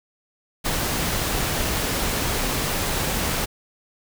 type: noise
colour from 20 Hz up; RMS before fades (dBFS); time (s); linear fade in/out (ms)
pink; -24; 0.64-3.46; 20
effects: none